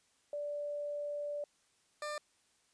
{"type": "tone pair in turn", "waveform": ["sine", "20% pulse"], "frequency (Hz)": [584, 597.3], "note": ["D5", "D5"], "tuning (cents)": [-10, 29], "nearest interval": "unison", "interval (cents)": 39, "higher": "second", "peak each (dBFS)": [-36, -33], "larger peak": "second", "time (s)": [[0.33, 1.44], [2.02, 2.18]], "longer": "first", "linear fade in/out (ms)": 2, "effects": ["white hiss -72 dBFS RMS until 2.73 s", "resampled to 22050 Hz"]}